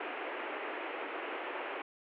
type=band-pass noise; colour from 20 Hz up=pink; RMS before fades=-40 dBFS; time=0-1.82 s; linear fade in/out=5 ms; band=310 to 2800 Hz; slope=48 dB/octave; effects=none